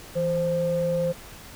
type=tone pair together; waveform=sine; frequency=164.81 / 523.2 Hz; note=E3 / C5; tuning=0 / 0 cents; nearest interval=octave + minor sixth; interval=2000 cents; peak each=-27 / -22 dBFS; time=0.15-1.13 s; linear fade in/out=20 ms; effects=tanh soft clip ceiling -15 dBFS + pink hiss -44 dBFS RMS until 1.55 s